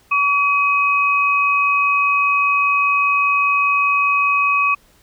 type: tone pair together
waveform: sine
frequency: 1135 / 2530 Hz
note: C#6 / D#7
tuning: +41 / +28 cents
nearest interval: octave + major second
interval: 1387 cents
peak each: -16 dBFS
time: 0.11-4.75 s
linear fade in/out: 10 ms
effects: pink hiss -54 dBFS RMS until 5.02 s